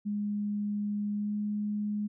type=tone with pitch glide; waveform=sine; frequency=206.6 to 208.5 Hz; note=G#3 to G#3; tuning=-9 to +7 cents; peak=-29 dBFS; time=0.05-2.08 s; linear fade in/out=20 ms; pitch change=+16 cents; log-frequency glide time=1.15-1.34 s; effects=none